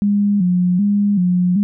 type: tone with vibrato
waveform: sine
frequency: 191.2 Hz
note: G3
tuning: 43 cents flat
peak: -12 dBFS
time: 0.02-1.63 s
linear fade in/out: 0 ms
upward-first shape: square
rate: 1.3 Hz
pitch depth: 110 cents each way
effects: none